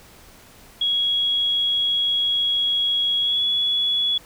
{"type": "tone with pitch glide", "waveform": "sine", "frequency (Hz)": [3322, 3388], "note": ["G#7", "G#7"], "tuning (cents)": [0, 34], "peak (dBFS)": -18, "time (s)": [0.81, 4.18], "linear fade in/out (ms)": 5, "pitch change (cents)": 34, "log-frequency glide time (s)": [3.21, 3.42], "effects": ["pink hiss -48 dBFS RMS until 4.25 s"]}